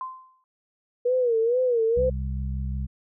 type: tone with exponential decay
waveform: sine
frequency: 1037 Hz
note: C6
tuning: 16 cents flat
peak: -27 dBFS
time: 0.01-0.44 s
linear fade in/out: 1 ms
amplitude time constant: 92 ms
type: tone with vibrato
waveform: sine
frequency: 478.2 Hz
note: A#4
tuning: 44 cents sharp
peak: -19 dBFS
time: 1.05-2.1 s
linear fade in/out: 10 ms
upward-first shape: sine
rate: 2.2 Hz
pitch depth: 120 cents each way
type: harmonic tone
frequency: 65.6 Hz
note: C2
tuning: 5 cents sharp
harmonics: 1 / 2 / 3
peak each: -27 / -33 / -37 dBFS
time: 1.96-2.87 s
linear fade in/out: 20 ms
effects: none